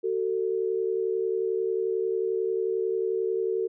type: tone pair together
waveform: sine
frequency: 376.5 / 447.7 Hz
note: F#4 / A4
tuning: +30 / +30 cents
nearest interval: minor third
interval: 300 cents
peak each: -27 dBFS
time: 0.03-3.68 s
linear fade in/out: 20 ms
effects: none